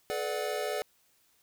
square chord, B minor seventh, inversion third, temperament equal with one note detuned, 429.2 / 493.9 / 587.3 / 740 Hz, A4 / B4 / D5 / F#5, -43 / 0 / 0 / 0 cents, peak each -36 / -39 / -36 / -39 dBFS, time 0.1-0.82 s, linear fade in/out 0 ms, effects white hiss -68 dBFS RMS until 1.42 s

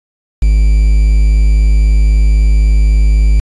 triangle tone with quantisation, 51.9 Hz, G#1, in tune, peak -3 dBFS, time 0.42-3.4 s, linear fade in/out 5 ms, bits 5, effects resampled to 22050 Hz

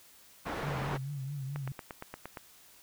white low-pass noise, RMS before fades -37 dBFS, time 0.45-0.98 s, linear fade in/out 20 ms, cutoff 1200 Hz, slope 12 dB/octave
sine tone with vibrato, 138.6 Hz, C#3, in tune, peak -35 dBFS, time 0.63-1.72 s, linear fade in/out 2 ms, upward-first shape triangle, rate 4.6 Hz, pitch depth 110 cents each way
click train, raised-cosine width 0.5 ms, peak -25 dBFS, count 8, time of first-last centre 1.56-2.372 s, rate 8.62 Hz
effects white hiss -58 dBFS RMS until 2.82 s

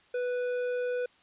sine tone with tanh clipping, 493.9 Hz, B4, in tune, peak -30 dBFS, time 0.14-1.06 s, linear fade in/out 5 ms, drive 10 dB, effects white hiss -62 dBFS RMS until 1.22 s + resampled to 8000 Hz

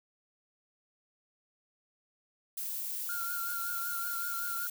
violet noise, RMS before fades -37 dBFS, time 2.57-4.7 s, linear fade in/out 5 ms
triangle tone with vibrato, 1396.9 Hz, F6, in tune, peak -35 dBFS, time 3.09-4.67 s, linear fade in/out 2 ms, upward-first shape sine, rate 5.3 Hz, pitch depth 34 cents each way
effects none

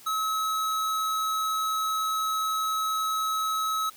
square tone, 1287 Hz, E6, 42 cents flat, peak -26 dBFS, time 0.06-3.9 s, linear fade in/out 10 ms, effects white hiss -51 dBFS RMS until 3.96 s

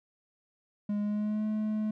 triangle tone with pitch glide, 206.6 to 214.5 Hz, G#3 to A3, -9 to -44 cents, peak -26 dBFS, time 0.89-1.91 s, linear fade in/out 5 ms, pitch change +65 cents, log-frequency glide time 1-1.45 s, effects none

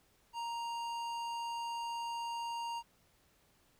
sine tone with tanh clipping, 934 Hz, A#5, 3 cents sharp, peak -39 dBFS, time 0.33-2.83 s, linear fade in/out 50 ms, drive 16 dB, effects pink hiss -70 dBFS RMS until 3.79 s

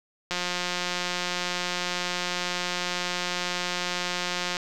click train, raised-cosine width 0.2 ms, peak -11 dBFS, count 759, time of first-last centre 0.31-4.568 s, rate 178 Hz, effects none

